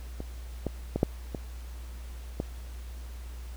clicks, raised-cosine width 2 ms, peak -23 / -16 / -14 / -8 / -19 / -16 dBFS, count 6, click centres 0.204 / 0.667 / 0.96 / 1.031 / 1.348 / 2.401 s, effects added 60 Hz sine -38 dBFS peak until 3.56 s + pink hiss -53 dBFS RMS until 3.56 s

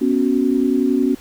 sine chord, B suspended second, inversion none, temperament just, 246.9 / 277.8 / 370.4 Hz, B3 / C#4 / F#4, 0 / +4 / +2 cents, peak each -18 / -17 / -21 dBFS, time 0.01-1.15 s, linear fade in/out 10 ms, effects pink hiss -44 dBFS RMS until 1.2 s

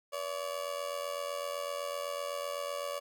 30% pulse tone with amplitude modulation, 570 Hz, C#5, 48 cents sharp, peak -29 dBFS, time 0.12-3 s, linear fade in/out 20 ms, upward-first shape sine, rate 87.9 Hz, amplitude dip 75%, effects none

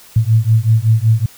sine beating tone pair, 109.1 / 114.4 Hz, A2 / A#2, -14 / -32 cents, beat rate 5.3 Hz, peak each -12 dBFS, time 0.16-1.26 s, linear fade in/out 5 ms, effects white hiss -42 dBFS RMS until 1.37 s

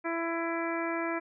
harmonic tone, 333.4 Hz, E4, 20 cents sharp, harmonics 1 / 2 / 3 / 4 / 5 / 6 / 7, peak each -33 / -36 / -38 / -39 / -40 / -41 / -41 dBFS, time 0.04-1.2 s, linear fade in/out 20 ms, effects none

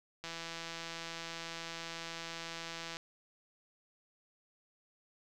click train, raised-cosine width 0.2 ms, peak -25 dBFS, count 454, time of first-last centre 0.24-2.969 s, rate 166 Hz, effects none

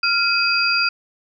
sine tone cluster, 1392 / 2528 / 4775 Hz, F6 / D#7 / D8, -6 / +27 / +28 cents, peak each -20 dBFS, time 0.03-0.89 s, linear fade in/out 5 ms, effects none

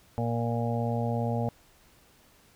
harmonic tone, 117.3 Hz, A#2, 11 cents sharp, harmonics 1 / 2 / 4 / 5 / 6 / 7, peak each -29 / -32 / -35 / -36 / -37 / -37 dBFS, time 0.18-1.49 s, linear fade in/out 0 ms, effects pink hiss -60 dBFS RMS until 2.55 s

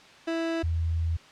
30% pulse / sine tone pair in turn, 329.6 / 82.4 Hz, E4 / E2, 0 / 0 cents, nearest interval 2 octaves, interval 2400 cents, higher first, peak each -24 / -24 dBFS, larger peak neither, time 0.27-0.63 / 0.63-1.17 s, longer second, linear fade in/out 10 ms, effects white hiss -51 dBFS RMS until 1.31 s + low-pass 4000 Hz 12 dB/octave

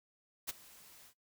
white noise with ADSR envelope, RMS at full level -36 dBFS, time 0.47-1.14 s, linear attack 25 ms, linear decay 19 ms, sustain -22 dB, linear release 75 ms, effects noise-tail reverb RT60 0.1 s tail -18 dB re dry

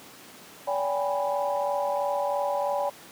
sine tone cluster, 573 / 782 / 825 / 988 Hz, D5 / G5 / G#5 / B5, -43 / -4 / -12 / 0 cents, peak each -27 / -32 / -31 / -32 dBFS, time 0.67-2.9 s, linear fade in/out 10 ms, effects pink hiss -47 dBFS RMS until 3.11 s + high-pass 200 Hz 12 dB/octave

